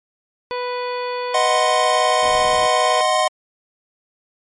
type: harmonic tone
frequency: 493.9 Hz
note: B4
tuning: in tune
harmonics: 1 / 2 / 3 / 4 / 5 / 6 / 7 / 9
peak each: -24 / -26 / -37 / -36 / -35 / -44 / -39 / -38 dBFS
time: 0.51-3.01 s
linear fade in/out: 0 ms
type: chord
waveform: square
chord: C diminished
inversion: first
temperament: equal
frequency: 622.3 / 740 / 1046.5 Hz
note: Eb5 / Gb5 / C6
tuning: 0 / 0 / 0 cents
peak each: -20 dBFS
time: 1.34-3.28 s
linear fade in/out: 5 ms
type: low-pass noise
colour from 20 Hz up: pink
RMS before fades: -36 dBFS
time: 2.22-2.68 s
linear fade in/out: 10 ms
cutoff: 1200 Hz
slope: 48 dB/octave
effects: low-pass 12000 Hz 12 dB/octave + MP3 48 kbps